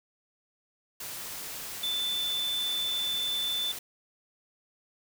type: tone in noise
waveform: sine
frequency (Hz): 3520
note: A7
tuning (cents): 0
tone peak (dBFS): -28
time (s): 1.83-3.72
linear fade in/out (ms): 5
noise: white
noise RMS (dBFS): -39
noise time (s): 1-3.79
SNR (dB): +8
effects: none